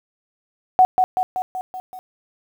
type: tone with echo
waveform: sine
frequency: 743 Hz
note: F#5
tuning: 7 cents sharp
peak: -8 dBFS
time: 0.79-0.85 s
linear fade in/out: 0 ms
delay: 190 ms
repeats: 6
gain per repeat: -4 dB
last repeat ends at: 1.99 s
effects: 8-bit